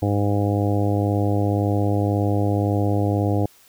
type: harmonic tone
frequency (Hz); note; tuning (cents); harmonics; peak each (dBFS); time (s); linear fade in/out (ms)
101.9; G#2; -32; 1 / 2 / 3 / 4 / 5 / 6 / 7 / 8; -20 / -28 / -24 / -30 / -28 / -33 / -30 / -34; 0.02-3.46; 5
effects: white hiss -53 dBFS RMS until 3.68 s